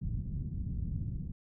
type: low-pass noise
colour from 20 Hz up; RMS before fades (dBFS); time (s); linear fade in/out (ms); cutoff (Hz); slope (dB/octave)
white; -36; 0.01-1.32; 10; 160; 24
effects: none